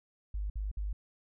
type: tone bursts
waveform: sine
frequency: 50.7 Hz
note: G#1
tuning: 41 cents flat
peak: -32 dBFS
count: 3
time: 0.34-0.93 s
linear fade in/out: 5 ms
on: 160 ms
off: 55 ms
effects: none